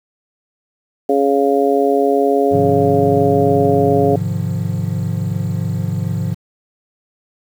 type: harmonic tone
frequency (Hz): 139.3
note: C#3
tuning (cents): +9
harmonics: 2 / 3 / 4 / 5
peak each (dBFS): -18 / -14 / -19 / -18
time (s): 1.09-4.16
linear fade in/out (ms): 5
type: chord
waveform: triangle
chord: F minor seventh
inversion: first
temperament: equal with one note detuned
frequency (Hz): 103.83 / 130.81 / 151.83 / 174.61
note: Ab2 / C3 / Eb3 / F3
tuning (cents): 0 / 0 / -42 / 0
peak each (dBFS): -19 / -22 / -22 / -20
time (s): 2.51-6.35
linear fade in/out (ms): 20
effects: 7-bit